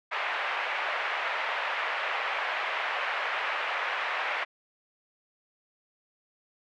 white band-pass noise, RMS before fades -31 dBFS, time 0.11-4.45 s, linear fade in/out 20 ms, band 590 to 2400 Hz, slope 24 dB/octave, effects none

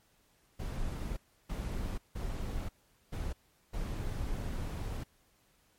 brown noise bursts at uneven times, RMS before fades -36 dBFS, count 5, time 0.59-1.17 / 1.49-1.98 / 2.15-2.69 / 3.12-3.33 / 3.73-5.04 s, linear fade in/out 10 ms, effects pink hiss -69 dBFS RMS until 5.78 s + MP3 64 kbps

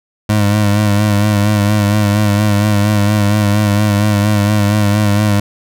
25% pulse tone with vibrato, 103.83 Hz, G#2, in tune, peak -6 dBFS, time 0.29-5.4 s, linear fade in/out 5 ms, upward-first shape sine, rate 4.3 Hz, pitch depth 43 cents each way, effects none

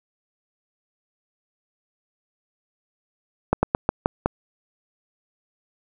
slowing click train, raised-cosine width 1 ms, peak -3 dBFS, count 6, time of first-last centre 3.53-4.26 s, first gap 100 ms, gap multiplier 1.19, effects none

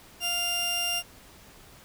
sawtooth tone pair together, 698.5 / 2794 Hz, F5 / F7, 0 / 0 cents, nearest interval 2 octaves, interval 2400 cents, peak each -32 / -23 dBFS, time 0.2-1.03 s, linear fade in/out 50 ms, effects pink hiss -52 dBFS RMS until 1.84 s

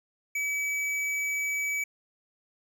sine tone with hard clipping, 2287 Hz, D7, 47 cents flat, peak -29 dBFS, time 0.35-1.84 s, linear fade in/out 5 ms, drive 12 dB, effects none

